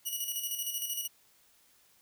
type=tone with tremolo; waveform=5% pulse; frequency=2916 Hz; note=F#7; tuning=26 cents flat; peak=-23 dBFS; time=0.05-1.08 s; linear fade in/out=20 ms; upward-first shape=square; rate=13 Hz; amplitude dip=50%; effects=white hiss -65 dBFS RMS until 2.01 s